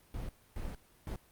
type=noise bursts at uneven times; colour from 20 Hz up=brown; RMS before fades=-39 dBFS; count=3; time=0.14-0.29 / 0.56-0.75 / 1.07-1.16 s; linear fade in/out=2 ms; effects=pink hiss -64 dBFS RMS until 1.31 s + Opus 32 kbps